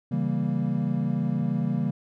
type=chord; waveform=triangle; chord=C# diminished seventh; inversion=none; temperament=equal; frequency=138.59 / 164.81 / 196 / 233.1 Hz; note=C#3 / E3 / G3 / Bb3; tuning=0 / 0 / 0 / 0 cents; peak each=-27 dBFS; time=0.11-1.91 s; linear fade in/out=10 ms; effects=none